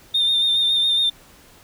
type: tone with vibrato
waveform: sine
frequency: 3630 Hz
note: A#7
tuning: 47 cents flat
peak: -14 dBFS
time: 0.14-1.1 s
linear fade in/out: 10 ms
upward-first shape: sine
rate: 7.2 Hz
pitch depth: 30 cents each way
effects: tanh soft clip ceiling -13 dBFS + pink hiss -49 dBFS RMS until 1.63 s